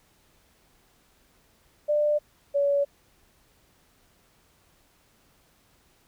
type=tone pair in turn; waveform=sine; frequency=595 / 566.5 Hz; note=D5 / C#5; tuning=+22 / +37 cents; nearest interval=minor second; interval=85 cents; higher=first; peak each=-20 dBFS; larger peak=neither; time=1.88-2.19 / 2.54-2.85 s; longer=neither; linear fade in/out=20 ms; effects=pink hiss -63 dBFS RMS until 6.07 s